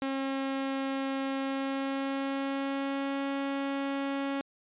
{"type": "tone with pitch glide", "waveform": "sawtooth", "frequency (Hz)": [270.3, 276.1], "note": ["C#4", "C#4"], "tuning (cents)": [-44, -7], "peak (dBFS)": -26, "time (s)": [0.02, 4.41], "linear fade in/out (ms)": 0, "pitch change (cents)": 37, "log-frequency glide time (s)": [1.36, 3.26], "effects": ["resampled to 8000 Hz"]}